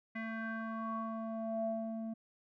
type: tone with low-pass filter sweep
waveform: square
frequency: 223.7 Hz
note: A3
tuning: 29 cents sharp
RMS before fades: -39 dBFS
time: 0.15-2.14 s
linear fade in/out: 10 ms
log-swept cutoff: 2000 to 470 Hz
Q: 6.4
effects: none